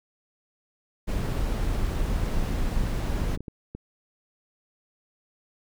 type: noise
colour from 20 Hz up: brown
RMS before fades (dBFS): -26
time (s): 1.07-3.37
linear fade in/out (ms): 20
type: clicks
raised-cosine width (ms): 3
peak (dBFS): -23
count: 11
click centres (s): 2.836 / 2.956 / 3.038 / 3.127 / 3.218 / 3.253 / 3.298 / 3.374 / 3.406 / 3.482 / 3.75
effects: none